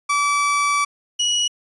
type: tone pair in turn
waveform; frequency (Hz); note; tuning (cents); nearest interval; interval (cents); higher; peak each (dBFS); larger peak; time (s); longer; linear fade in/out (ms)
30% pulse; 1153 / 2918; D6 / F#7; -32 / -25; octave + major third; 1607; second; -14; neither; 0.09-0.85 / 1.19-1.48; first; 10
effects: resampled to 24000 Hz